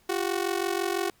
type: ring-modulated tone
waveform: sawtooth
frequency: 370 Hz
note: F#4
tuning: in tune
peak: -19 dBFS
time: 0.09-1.1 s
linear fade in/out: 2 ms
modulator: 23 Hz
effects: pink hiss -62 dBFS RMS until 1.2 s